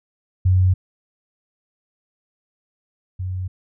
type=tone pair in turn; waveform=sine; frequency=92.4 / 92.4 Hz; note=F#2 / F#2; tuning=-2 / -2 cents; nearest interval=unison; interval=0 cents; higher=neither; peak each=-12 / -23 dBFS; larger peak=first; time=0.45-0.74 / 3.19-3.48 s; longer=neither; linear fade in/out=10 ms; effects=none